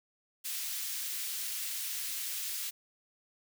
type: high-pass noise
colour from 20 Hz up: white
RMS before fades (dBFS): -37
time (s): 0.44-2.71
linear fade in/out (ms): 20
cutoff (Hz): 2300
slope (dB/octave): 12
effects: none